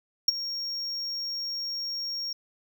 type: tone with ADSR envelope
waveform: triangle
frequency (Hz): 5560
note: F8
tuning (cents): -9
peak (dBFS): -13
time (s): 0.28-2.33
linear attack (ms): 5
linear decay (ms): 18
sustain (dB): -16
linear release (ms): 4
effects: none